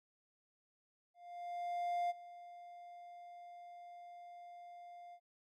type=tone with ADSR envelope; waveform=triangle; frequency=701 Hz; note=F5; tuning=6 cents sharp; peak=-31 dBFS; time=1.14-5.2 s; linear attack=960 ms; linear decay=25 ms; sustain=-18 dB; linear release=66 ms; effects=none